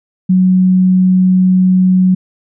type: tone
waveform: sine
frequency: 185 Hz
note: F#3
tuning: in tune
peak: -6 dBFS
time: 0.29-2.15 s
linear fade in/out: 10 ms
effects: none